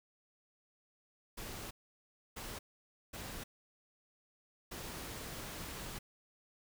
pink noise bursts at uneven times, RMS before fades -45 dBFS, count 4, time 1.37-1.71 / 2.36-2.59 / 3.13-3.44 / 4.71-5.99 s, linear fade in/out 10 ms, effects none

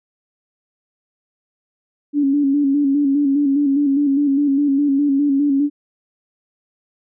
sine tone with vibrato, 282.2 Hz, C#4, 31 cents sharp, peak -13 dBFS, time 2.13-5.7 s, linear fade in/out 50 ms, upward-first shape square, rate 4.9 Hz, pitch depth 49 cents each way, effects none

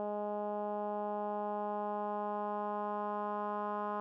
10% pulse tone with low-pass filter sweep, 207.7 Hz, G#3, in tune, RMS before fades -37 dBFS, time 0-4 s, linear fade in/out 0 ms, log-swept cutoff 710 to 1100 Hz, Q 2.5, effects none

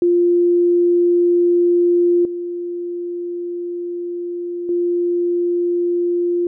sine tone with level steps, 349.2 Hz, F4, in tune, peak -11 / -22 / -15 dBFS, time 0.02-6.47 s, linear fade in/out 2 ms, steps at 2.25 / 4.69 s, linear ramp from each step 2 ms, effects none

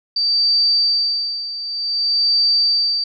sine tone with tremolo, 4641 Hz, D8, 21 cents flat, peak -12 dBFS, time 0.16-3.04 s, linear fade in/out 5 ms, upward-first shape sine, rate 0.54 Hz, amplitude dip 75%, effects none

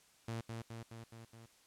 sawtooth tone with echo, 114.5 Hz, A#2, 31 cents flat, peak -35 dBFS, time 0.28-0.41 s, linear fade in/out 5 ms, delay 210 ms, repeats 5, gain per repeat -3 dB, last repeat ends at 1.46 s, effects white hiss -67 dBFS RMS until 1.66 s + low-pass 10000 Hz 12 dB/octave

